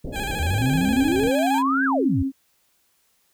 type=low-pass noise; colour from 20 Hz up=pink; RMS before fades=-31 dBFS; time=0.04-1.3 s; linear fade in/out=10 ms; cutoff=610 Hz; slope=48 dB/octave
type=tone with vibrato; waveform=15% pulse; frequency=813 Hz; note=G#5; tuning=37 cents flat; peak=-21 dBFS; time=0.12-1.63 s; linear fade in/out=50 ms; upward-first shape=square; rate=13 Hz; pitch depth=49 cents each way
type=exponential two-way sweep; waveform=sine; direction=up then down; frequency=71.3 to 1661.2 to 71.3 Hz; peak=-20 dBFS; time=0.39-2.23 s; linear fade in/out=10 ms; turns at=1.85 s
type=tone with pitch glide; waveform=sine; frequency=262.2 to 269.6 Hz; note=C4 to C#4; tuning=+4 to -48 cents; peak=-21 dBFS; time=0.59-2.32 s; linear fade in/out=50 ms; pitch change=+48 cents; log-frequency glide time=0.69-1.2 s
effects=white hiss -65 dBFS RMS until 3.33 s